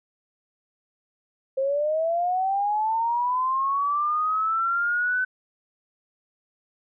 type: linear sweep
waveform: sine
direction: up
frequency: 526 to 1517 Hz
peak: -21 dBFS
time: 1.57-5.25 s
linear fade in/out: 10 ms
effects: none